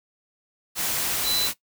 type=tone in noise; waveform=sine; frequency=4006 Hz; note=B7; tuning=24 cents sharp; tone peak=-23 dBFS; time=1.23-1.5 s; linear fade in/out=50 ms; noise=white; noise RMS=-26 dBFS; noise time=0.75-1.54 s; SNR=0 dB; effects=noise-tail reverb RT60 0.1 s tail -17 dB re dry